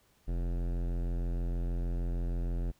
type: tone with hard clipping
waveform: sine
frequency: 43.2 Hz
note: F1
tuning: 18 cents flat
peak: -32 dBFS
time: 0.27-2.72 s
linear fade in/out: 20 ms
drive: 18 dB
effects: pink hiss -68 dBFS RMS until 2.79 s